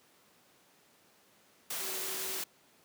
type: tone in noise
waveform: sine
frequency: 380.8 Hz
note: F#4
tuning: 50 cents sharp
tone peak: -47 dBFS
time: 1.8-2.39 s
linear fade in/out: 5 ms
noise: white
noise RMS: -37 dBFS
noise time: 1.7-2.44 s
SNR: -13 dB
effects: pink hiss -64 dBFS RMS until 2.84 s + high-pass 200 Hz 12 dB/octave